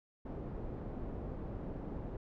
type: low-pass noise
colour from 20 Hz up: pink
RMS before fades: -42 dBFS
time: 0.25-2.17 s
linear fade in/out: 5 ms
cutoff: 550 Hz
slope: 12 dB/octave
effects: none